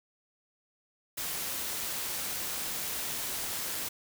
white noise, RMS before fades -35 dBFS, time 1.17-3.89 s, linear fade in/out 10 ms, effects none

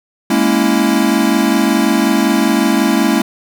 square chord, A# half-diminished seventh, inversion third, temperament equal, 207.7 / 233.1 / 277.2 / 329.6 Hz, G#3 / A#3 / C#4 / E4, 0 / 0 / 0 / 0 cents, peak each -17 dBFS, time 0.3-3.22 s, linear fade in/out 5 ms, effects none

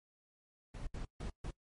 brown noise bursts at uneven times, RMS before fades -41 dBFS, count 4, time 0.74-0.87 / 0.94-1.05 / 1.2-1.3 / 1.44-1.51 s, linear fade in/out 5 ms, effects noise-tail reverb RT60 0.1 s tail -22 dB re dry + MP3 48 kbps

